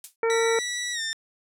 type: noise with exponential decay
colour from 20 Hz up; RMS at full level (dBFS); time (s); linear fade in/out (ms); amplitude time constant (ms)
violet; -28; 0.04-0.16; 2; 24
type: harmonic tone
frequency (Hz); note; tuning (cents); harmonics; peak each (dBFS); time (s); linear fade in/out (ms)
456; A#4; -38; 1 / 2 / 3 / 4 / 5; -21 / -31 / -32 / -35 / -34; 0.23-0.59; 2
type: tone with pitch glide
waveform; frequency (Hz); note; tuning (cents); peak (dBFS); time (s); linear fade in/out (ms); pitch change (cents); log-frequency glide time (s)
15% pulse; 1951 to 1799.4; B6 to A6; -22 to +38; -21; 0.3-1.13; 0; -140; 0.92-1.01
effects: low-pass 10000 Hz 12 dB/octave